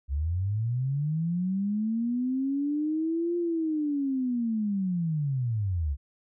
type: linear two-way sweep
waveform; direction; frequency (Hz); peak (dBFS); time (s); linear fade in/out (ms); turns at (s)
sine; up then down; 65.2 to 349.2 to 65.2; -25; 0.08-5.97; 50; 3.37
effects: none